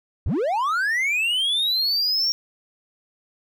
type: linear sweep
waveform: triangle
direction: up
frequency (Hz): 46.74 to 5588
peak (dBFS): -18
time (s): 0.26-2.32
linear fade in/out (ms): 0
effects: none